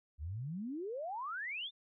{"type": "exponential sweep", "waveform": "sine", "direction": "up", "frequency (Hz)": [67.8, 3693], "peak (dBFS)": -38, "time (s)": [0.18, 1.71], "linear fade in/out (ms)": 50, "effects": []}